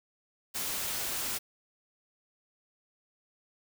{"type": "noise", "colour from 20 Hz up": "white", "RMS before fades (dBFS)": -34, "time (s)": [0.54, 1.39], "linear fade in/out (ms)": 20, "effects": []}